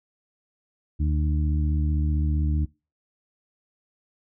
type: harmonic tone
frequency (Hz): 75.5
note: D2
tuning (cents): +48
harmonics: 1 / 2 / 3 / 4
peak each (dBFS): -21 / -29 / -35 / -34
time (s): 0.99-2.66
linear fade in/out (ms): 20
effects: noise-tail reverb RT60 0.3 s tail -24 dB re dry